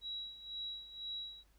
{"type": "tone with tremolo", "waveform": "sine", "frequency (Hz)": 3882, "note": "B7", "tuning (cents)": -31, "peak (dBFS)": -39, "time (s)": [0.01, 1.44], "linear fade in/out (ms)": 50, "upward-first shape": "sine", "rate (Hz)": 2, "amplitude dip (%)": 75, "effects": ["added 50 Hz sine -66 dBFS peak until 1.58 s", "pink hiss -73 dBFS RMS until 1.58 s"]}